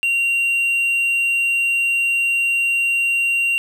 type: tone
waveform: triangle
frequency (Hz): 2760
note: F7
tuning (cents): -21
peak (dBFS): -14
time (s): 0.03-3.58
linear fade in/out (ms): 0
effects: none